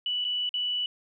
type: tone with dropouts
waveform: sine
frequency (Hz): 2960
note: F#7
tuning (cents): 0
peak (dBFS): -26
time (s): 0.06-0.86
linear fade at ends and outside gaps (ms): 2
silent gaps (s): 0.244-0.249 / 0.492-0.54
effects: none